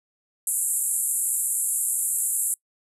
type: band-pass noise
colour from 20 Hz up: white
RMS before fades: -25 dBFS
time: 0.47-2.54 s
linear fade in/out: 2 ms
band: 7400 to 12000 Hz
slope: 96 dB/octave
effects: noise-tail reverb RT60 0.1 s tail -24 dB re dry